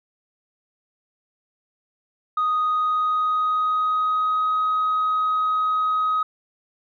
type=tone with pitch glide; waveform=sine; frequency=1244.5 to 1261.1 Hz; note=D#6 to D#6; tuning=0 to +23 cents; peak=-17 dBFS; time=2.37-6.23 s; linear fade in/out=5 ms; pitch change=+23 cents; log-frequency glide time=2.61-4.58 s; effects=tanh soft clip ceiling -16 dBFS